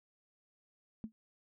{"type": "tone with exponential decay", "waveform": "sine", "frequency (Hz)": 220, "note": "A3", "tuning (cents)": 0, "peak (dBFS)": -34, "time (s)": [1.04, 1.12], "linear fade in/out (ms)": 0, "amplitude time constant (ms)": 17, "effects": []}